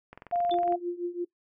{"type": "click train", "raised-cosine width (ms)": 0.5, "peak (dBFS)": -29, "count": 14, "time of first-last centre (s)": [0.13, 0.724], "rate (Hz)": 21.9}
{"type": "tone", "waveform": "sine", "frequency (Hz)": 698.5, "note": "F5", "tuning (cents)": 0, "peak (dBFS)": -24, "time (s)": [0.32, 0.76], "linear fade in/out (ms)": 10}
{"type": "tone with exponential decay", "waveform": "sine", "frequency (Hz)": 3520, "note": "A7", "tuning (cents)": 0, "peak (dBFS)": -30, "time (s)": [0.51, 0.59], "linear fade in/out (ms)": 1, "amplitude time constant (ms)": 16}
{"type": "tone with tremolo", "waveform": "sine", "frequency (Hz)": 350, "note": "F4", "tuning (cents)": 4, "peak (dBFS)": -26, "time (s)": [0.51, 1.25], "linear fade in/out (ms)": 10, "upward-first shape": "triangle", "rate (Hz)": 6, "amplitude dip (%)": 90}
{"effects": ["noise-tail reverb RT60 0.1 s tail -21 dB re dry"]}